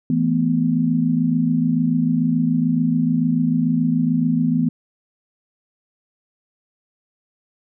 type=chord; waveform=sine; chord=E suspended fourth; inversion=none; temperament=equal; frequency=164.81 / 220 / 246.9 Hz; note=E3 / A3 / B3; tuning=0 / 0 / 0 cents; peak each=-20 / -23 / -18 dBFS; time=0.1-4.69 s; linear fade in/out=2 ms; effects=none